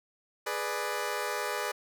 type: tone cluster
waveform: 15% pulse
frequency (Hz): 417.7 / 493.9 / 593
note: G#4 / B4 / D5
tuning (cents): +10 / 0 / +17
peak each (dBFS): -29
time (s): 0.46-1.72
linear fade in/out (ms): 10
effects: none